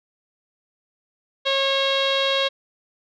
sawtooth tone with low-pass filter, 545 Hz, C#5, 29 cents flat, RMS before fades -21 dBFS, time 1.45-2.49 s, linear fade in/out 20 ms, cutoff 3600 Hz, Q 7.2, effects none

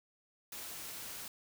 white noise, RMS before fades -45 dBFS, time 0.52-1.28 s, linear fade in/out 2 ms, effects none

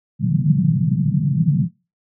white band-pass noise, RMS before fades -17 dBFS, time 0.19-1.69 s, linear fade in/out 50 ms, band 130 to 180 Hz, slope 48 dB/octave, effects noise-tail reverb RT60 0.3 s tail -24 dB re dry

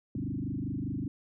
sine tone with frequency modulation, 196 Hz, G3, in tune, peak -31 dBFS, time 0.15-1.08 s, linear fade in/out 2 ms, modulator 25 Hz, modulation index 4.2, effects none

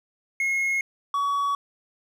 triangle tone pair in turn, 2162 / 1129.8 Hz, C#7 / C#6, -44 / +33 cents, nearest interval major seventh, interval 1123 cents, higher first, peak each -20 dBFS, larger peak neither, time 0.4-0.81 / 1.14-1.55 s, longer neither, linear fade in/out 2 ms, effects none

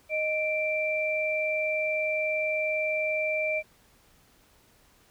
sine tone pair together, 621.2 / 2351 Hz, D#5 / D7, -3 / +1 cents, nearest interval octave + major seventh, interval 2304 cents, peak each -28 dBFS, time 0.09-3.63 s, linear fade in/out 50 ms, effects pink hiss -61 dBFS RMS until 5.1 s

